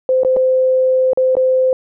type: tone with dropouts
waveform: sine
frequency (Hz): 517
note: C5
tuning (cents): -21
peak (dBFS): -10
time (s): 0.09-1.73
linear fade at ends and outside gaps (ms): 1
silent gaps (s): 0.234-0.248 / 0.364-0.368 / 1.133-1.174 / 1.353-1.368
effects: none